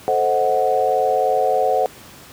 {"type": "chord", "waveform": "sine", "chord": "A diminished seventh", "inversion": "none", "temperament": "equal", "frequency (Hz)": [440, 523.3, 622.3, 740], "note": ["A4", "C5", "Eb5", "Gb5"], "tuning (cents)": [0, 0, 0, 0], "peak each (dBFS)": [-22, -20, -24, -18], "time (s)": [0.08, 1.86], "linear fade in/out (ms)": 0, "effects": ["pink hiss -42 dBFS RMS until 2.32 s", "high-pass 80 Hz 12 dB/octave"]}